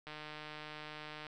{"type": "click train", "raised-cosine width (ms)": 0.3, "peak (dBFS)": -30, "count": 183, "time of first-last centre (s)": [0.07, 1.267], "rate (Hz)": 152, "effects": []}